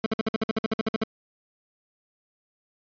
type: tone bursts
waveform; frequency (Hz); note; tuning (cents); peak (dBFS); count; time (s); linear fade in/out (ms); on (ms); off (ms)
25% pulse; 220; A3; 0; -18; 14; 0.04-1.037; 2; 22; 53
effects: resampled to 11025 Hz